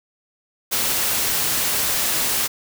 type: noise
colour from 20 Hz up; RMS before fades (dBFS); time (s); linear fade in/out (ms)
white; -21; 0.71-2.48; 20
effects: none